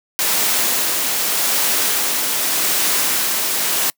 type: noise with tremolo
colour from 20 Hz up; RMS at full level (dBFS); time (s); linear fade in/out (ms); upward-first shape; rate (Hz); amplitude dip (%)
white; -17; 0.19-3.9; 0; sine; 0.84; 25
effects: noise-tail reverb RT60 0.1 s tail -26 dB re dry + high-pass 200 Hz 12 dB/octave